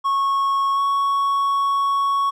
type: tone with pitch glide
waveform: triangle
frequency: 1100 to 1111.5 Hz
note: C#6 to C#6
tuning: -14 to +4 cents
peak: -15 dBFS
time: 0.04-2.31 s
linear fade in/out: 20 ms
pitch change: +18 cents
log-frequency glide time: 0.74-0.8 s
effects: none